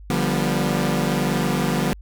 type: chord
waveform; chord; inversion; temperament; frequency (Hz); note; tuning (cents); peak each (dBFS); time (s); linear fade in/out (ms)
sawtooth; G dominant seventh; second; equal with one note detuned; 146.83 / 174.61 / 196 / 242.1; D3 / F3 / G3 / B3; 0 / 0 / 0 / -34; -21; 0.1-1.93; 0
effects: added 50 Hz sine -38 dBFS peak until 2.01 s